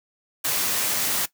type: noise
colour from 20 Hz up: white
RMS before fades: -24 dBFS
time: 0.44-1.26 s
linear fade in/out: 10 ms
effects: noise-tail reverb RT60 0.1 s tail -17 dB re dry + high-pass 100 Hz 12 dB/octave